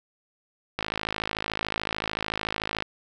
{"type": "click train", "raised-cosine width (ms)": 0.3, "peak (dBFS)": -11, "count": 110, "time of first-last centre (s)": [0.79, 2.824], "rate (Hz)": 53.6, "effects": []}